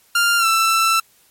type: tone with pitch glide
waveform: sawtooth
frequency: 1396.9 to 1332.3 Hz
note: F6 to E6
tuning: 0 to +18 cents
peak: -10 dBFS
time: 0.15-1 s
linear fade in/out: 5 ms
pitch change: -82 cents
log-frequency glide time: 0.38-0.46 s
effects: white hiss -55 dBFS RMS until 1.3 s + MP3 64 kbps